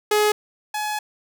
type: tone pair in turn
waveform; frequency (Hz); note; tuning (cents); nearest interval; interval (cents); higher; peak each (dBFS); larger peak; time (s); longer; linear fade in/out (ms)
sawtooth; 421.2 / 846.3; G#4 / G#5; +24 / +32; octave; 1208; second; -12 / -20; first; 0.11-0.32 / 0.74-0.99; second; 5
effects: none